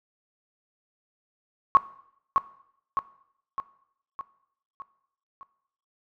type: tone with echo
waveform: sine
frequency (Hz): 1100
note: C#6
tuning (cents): -14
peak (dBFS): -11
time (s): 1.75-1.77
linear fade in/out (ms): 0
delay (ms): 610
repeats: 6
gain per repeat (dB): -5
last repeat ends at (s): 5.43
effects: noise-tail reverb RT60 0.7 s tail -17 dB re dry